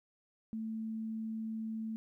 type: tone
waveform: sine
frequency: 221.5 Hz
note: A3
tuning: 12 cents sharp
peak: -36 dBFS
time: 0.53-1.96 s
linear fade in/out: 0 ms
effects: 13-bit